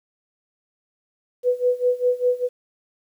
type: tone with tremolo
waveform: sine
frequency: 495.3 Hz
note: B4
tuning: 5 cents sharp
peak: -14 dBFS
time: 1.43-2.49 s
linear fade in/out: 50 ms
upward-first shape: sine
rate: 5 Hz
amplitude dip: 90%
effects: 9-bit